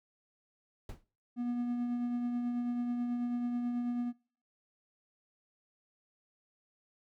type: noise with exponential decay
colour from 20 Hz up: brown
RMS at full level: -36 dBFS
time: 0.89-1.04 s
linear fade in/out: 2 ms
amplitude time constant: 32 ms
type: tone with tremolo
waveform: triangle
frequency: 241.9 Hz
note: B3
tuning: 36 cents flat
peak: -28 dBFS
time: 1.36-4.13 s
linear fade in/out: 50 ms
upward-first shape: triangle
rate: 9.2 Hz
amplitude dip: 35%
effects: noise-tail reverb RT60 0.4 s tail -21 dB re dry